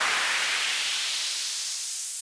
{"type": "noise with high-pass filter sweep", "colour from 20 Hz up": "brown", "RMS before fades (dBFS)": -28, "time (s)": [0, 2.21], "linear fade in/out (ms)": 10, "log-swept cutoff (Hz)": [1500, 8100], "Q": 1.4, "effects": ["resampled to 22050 Hz"]}